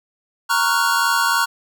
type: chord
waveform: square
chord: Gb major seventh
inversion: first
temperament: equal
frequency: 932.3 / 1108.7 / 1396.9 / 1480 Hz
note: Bb5 / Db6 / F6 / Gb6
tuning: 0 / 0 / 0 / 0 cents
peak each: -22 dBFS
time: 0.49-1.46 s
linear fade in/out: 20 ms
effects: none